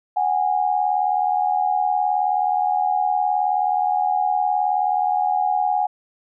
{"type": "tone pair together", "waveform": "sine", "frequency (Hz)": [740, 819.2], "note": ["F#5", "G#5"], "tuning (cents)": [0, -24], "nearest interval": "major second", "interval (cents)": 176, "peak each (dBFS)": -20, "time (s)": [0.16, 5.87], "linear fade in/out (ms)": 10, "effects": []}